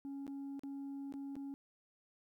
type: tone with dropouts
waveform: sine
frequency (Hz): 277.2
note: C#4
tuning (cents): 0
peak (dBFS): -39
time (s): 0.05-1.54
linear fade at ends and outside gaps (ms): 0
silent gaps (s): 0.267-0.278 / 0.594-0.635 / 1.124-1.139 / 1.355-1.365
effects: tanh soft clip ceiling -41 dBFS + 13-bit